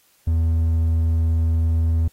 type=tone with hard clipping; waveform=sine; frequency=81.8 Hz; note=E2; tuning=13 cents flat; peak=-17 dBFS; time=0.27-2.08 s; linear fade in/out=5 ms; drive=3 dB; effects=white hiss -59 dBFS RMS until 2.12 s + AAC 48 kbps